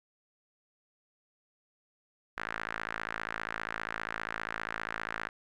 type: tone with band-pass filter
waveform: sawtooth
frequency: 55 Hz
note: A1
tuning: in tune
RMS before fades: -38 dBFS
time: 2.37-5.29 s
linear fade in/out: 10 ms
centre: 1600 Hz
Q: 2.8
effects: none